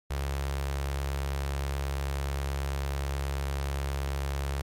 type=tone with notch filter; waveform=sawtooth; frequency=69.3 Hz; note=C#2; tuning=in tune; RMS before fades=-31 dBFS; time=0.1-4.62 s; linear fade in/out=10 ms; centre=240 Hz; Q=0.91; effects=MP3 64 kbps